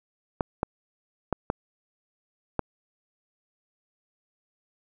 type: clicks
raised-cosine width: 1 ms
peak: -10 dBFS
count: 5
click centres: 0.408 / 0.631 / 1.327 / 1.501 / 2.593 s
effects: none